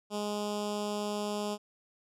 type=tone with notch filter; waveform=10% pulse; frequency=207.7 Hz; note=G#3; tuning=in tune; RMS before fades=-34 dBFS; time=0.1-1.58 s; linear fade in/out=50 ms; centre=1700 Hz; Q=0.73; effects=low-pass 9000 Hz 12 dB/octave